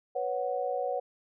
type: chord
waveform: sine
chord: B suspended second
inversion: none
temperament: equal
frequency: 493.9 / 554.4 / 740 Hz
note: B4 / C#5 / F#5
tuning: 0 / 0 / 0 cents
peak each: -33 dBFS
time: 0.15-1 s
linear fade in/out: 10 ms
effects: none